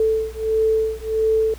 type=beating tone pair; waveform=sine; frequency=440 / 441.5 Hz; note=A4 / A4; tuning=0 / +6 cents; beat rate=1.5 Hz; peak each=-20 dBFS; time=0-1.54 s; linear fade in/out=2 ms; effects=added 60 Hz sine -35 dBFS peak until 1.58 s + pink hiss -45 dBFS RMS until 1.58 s